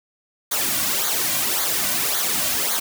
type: noise with flanger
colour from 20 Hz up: white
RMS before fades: -22 dBFS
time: 0.51-2.8 s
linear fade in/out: 10 ms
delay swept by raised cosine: 0.37 to 2.37 ms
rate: 1.8 Hz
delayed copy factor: -0.75
effects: none

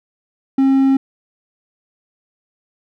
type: tone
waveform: triangle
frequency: 269.1 Hz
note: C4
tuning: 49 cents sharp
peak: -8 dBFS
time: 0.58-0.97 s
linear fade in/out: 5 ms
effects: none

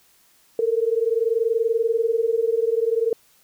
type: tone pair together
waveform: sine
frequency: 446.5 / 467 Hz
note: A4 / A#4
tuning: +25 / +3 cents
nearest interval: minor second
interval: 78 cents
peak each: -21 dBFS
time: 0.59-3.13 s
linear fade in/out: 2 ms
effects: white hiss -58 dBFS RMS until 3.43 s

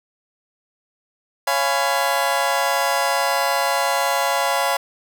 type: chord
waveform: 30% pulse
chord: C# dominant seventh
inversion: none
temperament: just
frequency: 554.4 / 693 / 831.5 / 997.9 Hz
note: C#5 / E#5 / G#5 / B5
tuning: 0 / -14 / +2 / +18 cents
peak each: -21 dBFS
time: 1.47-4.77 s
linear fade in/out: 5 ms
effects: none

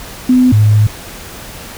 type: tone pair in turn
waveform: sine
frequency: 252.7 / 106.25 Hz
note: B3 / G#2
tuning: +40 / +40 cents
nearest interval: octave + minor third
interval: 1500 cents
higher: first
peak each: -5 dBFS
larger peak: neither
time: 0.29-0.52 / 0.52-0.87 s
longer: second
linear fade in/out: 5 ms
effects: pink hiss -30 dBFS RMS until 1.77 s

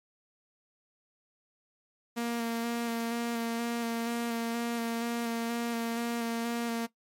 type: tone with vibrato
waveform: sawtooth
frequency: 233.1 Hz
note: A#3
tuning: in tune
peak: -26 dBFS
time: 2.16-6.87 s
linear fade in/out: 20 ms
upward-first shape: square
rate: 2.1 Hz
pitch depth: 15 cents each way
effects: noise-tail reverb RT60 0.1 s tail -17 dB re dry + MP3 64 kbps

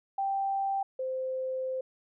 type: tone pair in turn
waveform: sine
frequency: 784 / 519.6 Hz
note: G5 / C5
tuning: 0 / -12 cents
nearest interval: perfect fifth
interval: 712 cents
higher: first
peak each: -27 / -30 dBFS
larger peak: first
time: 0.18-0.83 / 0.99-1.81 s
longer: second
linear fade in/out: 5 ms
effects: none

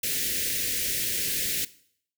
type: band-stop noise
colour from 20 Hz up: white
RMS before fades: -28 dBFS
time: 0.03-1.65 s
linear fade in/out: 5 ms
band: 530 to 1700 Hz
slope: 48 dB/octave
effects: noise-tail reverb RT60 0.6 s tail -18 dB re dry

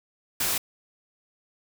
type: noise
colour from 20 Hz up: white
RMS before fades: -26 dBFS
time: 0.4-0.58 s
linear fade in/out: 5 ms
effects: none

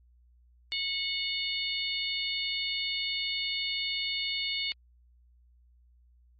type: harmonic tone with a mistuned harmonic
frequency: 731 Hz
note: F#5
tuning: 21 cents flat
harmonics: 3 / 4 / 5 / 6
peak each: -35 / -35 / -35 / -35 dBFS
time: 0.72-4.72 s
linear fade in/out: 0 ms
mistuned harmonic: 5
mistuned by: -18 cents
effects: added 60 Hz sine -58 dBFS peak until 6.39 s + MP3 32 kbps

